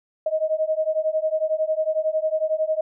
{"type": "beating tone pair", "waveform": "sine", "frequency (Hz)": [622.3, 633.3], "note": ["D#5", "D#5"], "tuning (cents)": [0, 30], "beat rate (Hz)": 11, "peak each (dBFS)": -23, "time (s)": [0.26, 2.81], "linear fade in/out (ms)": 5, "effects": []}